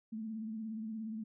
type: tone with vibrato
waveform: sine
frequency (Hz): 220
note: A3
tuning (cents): 0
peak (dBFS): -38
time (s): 0.12-1.24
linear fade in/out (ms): 10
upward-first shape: triangle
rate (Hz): 17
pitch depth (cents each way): 64
effects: none